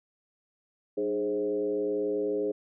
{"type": "tone with frequency modulation", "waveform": "sine", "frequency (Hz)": 415.3, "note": "G#4", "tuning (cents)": 0, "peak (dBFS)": -26, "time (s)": [0.97, 2.52], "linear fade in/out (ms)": 10, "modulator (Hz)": 111, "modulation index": 0.94, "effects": []}